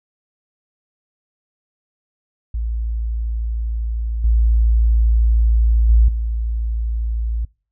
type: tone with level steps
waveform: sine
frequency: 56.4 Hz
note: A1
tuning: 44 cents sharp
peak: -19 / -11 / -8 / -18 dBFS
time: 2.54-7.45 s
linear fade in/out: 5 ms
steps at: 4.24 / 5.89 / 6.08 s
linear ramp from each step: 5 ms
effects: noise-tail reverb RT60 0.4 s tail -26 dB re dry